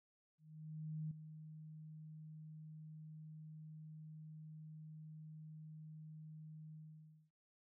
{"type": "tone with ADSR envelope", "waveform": "sine", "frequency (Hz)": 155.56, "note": "D#3", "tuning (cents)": 0, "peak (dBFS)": -40, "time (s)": [0.38, 7.31], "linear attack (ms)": 730, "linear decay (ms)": 4, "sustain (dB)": -11, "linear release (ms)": 570, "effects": []}